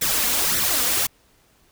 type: noise with flanger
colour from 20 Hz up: white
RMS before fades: -21 dBFS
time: 0.01-1.07 s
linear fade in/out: 10 ms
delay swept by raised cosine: 0.51 to 4.21 ms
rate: 1.8 Hz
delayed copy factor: +0.8
effects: pink hiss -59 dBFS RMS until 1.71 s